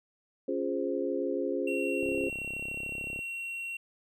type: chord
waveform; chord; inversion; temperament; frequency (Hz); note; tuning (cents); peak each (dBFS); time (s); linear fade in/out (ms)
sine; Db major seventh; none; equal; 277.2 / 349.2 / 415.3 / 523.3; Db4 / F4 / Ab4 / C5; 0 / 0 / 0 / 0; -34; 0.48-2.29; 5
type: tone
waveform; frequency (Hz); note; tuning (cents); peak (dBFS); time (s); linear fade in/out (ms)
triangle; 2735; F7; -37; -33; 1.67-3.77; 5
type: click train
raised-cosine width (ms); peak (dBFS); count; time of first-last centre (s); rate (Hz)
2; -30; 40; 2.03-3.191; 33.6
effects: none